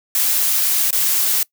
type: noise with dropouts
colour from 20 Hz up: blue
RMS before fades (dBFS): -17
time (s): 0.15-1.43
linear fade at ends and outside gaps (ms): 2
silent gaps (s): 0.907-0.928
effects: noise-tail reverb RT60 0.1 s tail -23 dB re dry